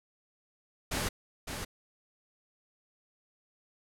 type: noise with echo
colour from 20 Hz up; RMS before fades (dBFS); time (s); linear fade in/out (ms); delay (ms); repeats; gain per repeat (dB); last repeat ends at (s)
pink; -32; 0.91-1.09; 10; 560; 1; -6; 1.65
effects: low-pass 12000 Hz 12 dB/octave